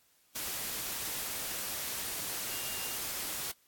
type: tone in noise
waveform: sine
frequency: 2794 Hz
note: F7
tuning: in tune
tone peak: -46 dBFS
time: 2.5-2.96 s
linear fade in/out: 10 ms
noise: white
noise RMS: -37 dBFS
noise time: 0.35-3.52 s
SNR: -12 dB
effects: white hiss -68 dBFS RMS until 3.67 s + AAC 64 kbps